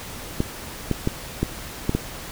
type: clicks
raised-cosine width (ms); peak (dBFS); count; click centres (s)
3; -7; 6; 0.404 / 0.913 / 1.074 / 1.43 / 1.894 / 1.95
effects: pink hiss -36 dBFS RMS until 2.31 s